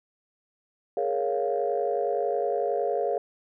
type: chord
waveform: sine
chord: Bb minor seventh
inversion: third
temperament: equal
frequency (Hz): 415.3 / 466.2 / 554.4 / 698.5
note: Ab4 / Bb4 / Db5 / F5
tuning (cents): 0 / 0 / 0 / 0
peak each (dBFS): -29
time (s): 0.97-3.18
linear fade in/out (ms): 2
effects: tanh soft clip ceiling -14 dBFS